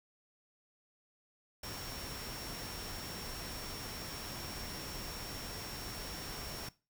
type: tone in noise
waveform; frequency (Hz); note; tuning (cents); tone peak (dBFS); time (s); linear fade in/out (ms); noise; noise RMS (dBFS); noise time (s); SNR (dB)
sine; 5500; F8; -27; -48; 1.63-6.69; 5; pink; -44; 1.63-6.69; -7
effects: noise-tail reverb RT60 0.3 s tail -20 dB re dry